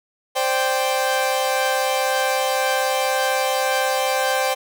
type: chord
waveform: sawtooth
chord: C suspended second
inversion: none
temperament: equal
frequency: 523.3 / 587.3 / 784 Hz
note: C5 / D5 / G5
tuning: 0 / 0 / 0 cents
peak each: -18 / -23 / -18 dBFS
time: 0.35-4.55 s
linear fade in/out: 20 ms
effects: none